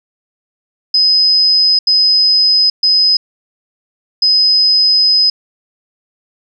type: tone bursts at uneven times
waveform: sine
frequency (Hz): 5040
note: D#8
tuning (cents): +21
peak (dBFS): -7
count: 4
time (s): 0.94-1.79 / 1.87-2.7 / 2.83-3.17 / 4.22-5.3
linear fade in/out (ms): 5
effects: none